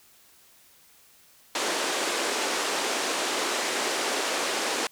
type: band-pass noise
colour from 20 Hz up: pink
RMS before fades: -28 dBFS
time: 1.55-4.87 s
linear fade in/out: 2 ms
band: 320 to 8900 Hz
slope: 24 dB/octave
effects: white hiss -57 dBFS RMS until 4.91 s